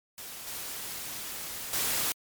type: noise with level steps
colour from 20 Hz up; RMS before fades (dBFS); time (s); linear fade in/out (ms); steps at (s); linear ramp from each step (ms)
white; -42 / -38 / -29; 0.18-2.12; 0; 0.47 / 1.73; 5
effects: MP3 96 kbps